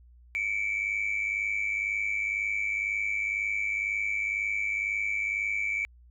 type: tone pair together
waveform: sine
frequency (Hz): 2217 / 2319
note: C#7 / D7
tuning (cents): 0 / -22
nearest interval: minor second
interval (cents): 78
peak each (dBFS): -31 / -27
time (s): 0.35-5.85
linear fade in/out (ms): 0
effects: tanh soft clip ceiling -22 dBFS + added 60 Hz sine -52 dBFS peak until 6.1 s